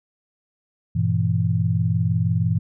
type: chord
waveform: sine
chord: E diminished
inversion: first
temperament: just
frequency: 98.89 / 118.67 / 164.81 Hz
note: G2 / Bb2 / E3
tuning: +16 / +31 / 0 cents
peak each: -22 dBFS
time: 0.95-2.59 s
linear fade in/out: 10 ms
effects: none